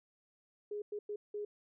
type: tone bursts at uneven times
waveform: sine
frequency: 415.3 Hz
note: G#4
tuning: in tune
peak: -37 dBFS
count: 4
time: 0.71-0.82 / 0.92-0.99 / 1.09-1.16 / 1.34-1.45 s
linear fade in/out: 5 ms
effects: none